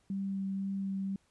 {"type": "tone with vibrato", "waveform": "sine", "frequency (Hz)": 194.7, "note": "G3", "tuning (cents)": -12, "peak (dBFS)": -32, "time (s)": [0.1, 1.16], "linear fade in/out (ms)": 2, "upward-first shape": "sine", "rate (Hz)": 2, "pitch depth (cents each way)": 9, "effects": ["pink hiss -71 dBFS RMS until 1.3 s", "resampled to 24000 Hz"]}